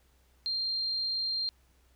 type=tone; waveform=sine; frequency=4186 Hz; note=C8; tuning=in tune; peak=-29 dBFS; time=0.46-1.49 s; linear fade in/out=0 ms; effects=added 63 Hz sine -64 dBFS peak until 1.95 s + pink hiss -69 dBFS RMS until 1.95 s